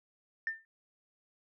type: tone with exponential decay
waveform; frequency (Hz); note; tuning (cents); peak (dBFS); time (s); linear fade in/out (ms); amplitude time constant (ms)
sine; 1795; A6; +34; -27; 0.47-0.65; 1; 37
effects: tanh soft clip ceiling -25 dBFS